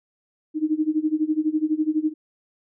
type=tone with tremolo; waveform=sine; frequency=309.7 Hz; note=D#4; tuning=8 cents flat; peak=-16 dBFS; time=0.54-2.14 s; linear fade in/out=50 ms; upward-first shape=sine; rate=12 Hz; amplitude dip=90%; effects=none